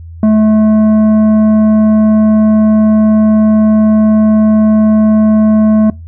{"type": "tone with tanh clipping", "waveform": "triangle", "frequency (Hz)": 216, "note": "A3", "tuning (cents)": -32, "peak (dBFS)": -6, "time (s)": [0.23, 5.9], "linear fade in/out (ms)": 2, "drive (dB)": 13, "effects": ["noise-tail reverb RT60 0.2 s tail -22 dB re dry", "added 83 Hz sine -26 dBFS peak until 6.07 s"]}